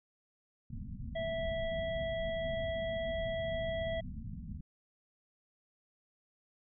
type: low-pass noise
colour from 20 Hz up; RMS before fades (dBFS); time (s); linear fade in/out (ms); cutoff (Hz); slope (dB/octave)
pink; -42; 0.7-4.61; 5; 250; 96
type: harmonic tone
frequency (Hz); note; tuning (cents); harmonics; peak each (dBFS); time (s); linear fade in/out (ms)
657; E5; -6; 1 / 3 / 5; -34 / -44 / -48; 1.15-4.01; 10
effects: none